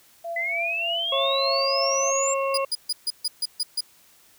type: tone with tremolo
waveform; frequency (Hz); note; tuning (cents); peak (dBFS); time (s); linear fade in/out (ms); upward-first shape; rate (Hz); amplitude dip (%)
sine; 677; E5; +46; -27; 0.24-2.11; 10; triangle; 3.3; 80
type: exponential sweep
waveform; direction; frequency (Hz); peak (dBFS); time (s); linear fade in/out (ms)
sine; up; 1997 to 7500; -24; 0.36-2.34; 5
type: harmonic tone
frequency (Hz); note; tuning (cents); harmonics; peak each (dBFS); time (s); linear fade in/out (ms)
545; C#5; -29; 1 / 2 / 4 / 5; -24 / -27 / -41 / -33; 1.12-2.65; 5
type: tone bursts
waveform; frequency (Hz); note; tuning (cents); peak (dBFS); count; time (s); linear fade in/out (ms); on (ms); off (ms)
35% pulse; 4915; D#8; -22; -21; 8; 2.54-3.808; 5; 36; 140
effects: white hiss -56 dBFS RMS until 4.38 s